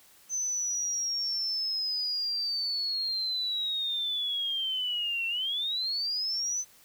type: linear two-way sweep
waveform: sine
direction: down then up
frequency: 6150 to 2694 to 6150 Hz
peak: -28 dBFS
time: 0.29-6.65 s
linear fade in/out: 50 ms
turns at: 5.27 s
effects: white hiss -58 dBFS RMS until 6.84 s